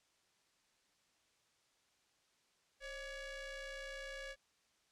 sawtooth ring-modulated tone, 570 Hz, C#5, 48 cents sharp, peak -38 dBFS, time 2.8-4.36 s, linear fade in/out 50 ms, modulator 1110 Hz, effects white hiss -75 dBFS RMS until 4.91 s + low-pass 7000 Hz 12 dB/octave

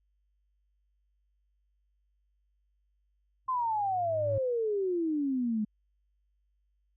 triangle tone with exponential growth, 104.9 Hz, G#2, 18 cents sharp, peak -28 dBFS, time 3.46-4.38 s, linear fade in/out 0 ms, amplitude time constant 200 ms
sine exponential sweep, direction down, 1054 to 207.7 Hz, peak -27 dBFS, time 3.48-5.65 s, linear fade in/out 10 ms
effects added 50 Hz sine -70 dBFS peak until 6.96 s

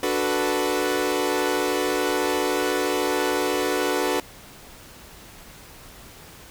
sawtooth chord, B minor seventh, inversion first, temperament equal, 293.7 / 370 / 440 / 493.9 Hz, D4 / F#4 / A4 / B4, 0 / 0 / 0 / 0 cents, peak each -24 / -22 / -24 / -23 dBFS, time 0.03-4.2 s, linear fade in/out 2 ms, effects pink hiss -45 dBFS RMS until 6.5 s

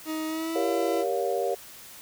40% pulse tone with pitch glide, 314.6 to 335.2 Hz, D#4 to E4, +19 to +29 cents, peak -28 dBFS, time 0.05-1.05 s, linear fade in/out 50 ms, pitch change +110 cents, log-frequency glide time 0.27-0.66 s
sine chord, G half-diminished seventh, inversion none, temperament just, 392 / 470.4 / 564.5 / 705.6 Hz, G4 / Bb4 / Db5 / F5, 0 / +16 / +31 / +18 cents, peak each -30 / -29 / -30 / -31 dBFS, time 0.55-1.55 s, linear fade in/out 10 ms
effects white hiss -46 dBFS RMS until 2.01 s

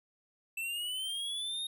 square linear sweep, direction up, 2649 to 3729 Hz, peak -35 dBFS, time 0.57-1.67 s, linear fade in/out 5 ms, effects none

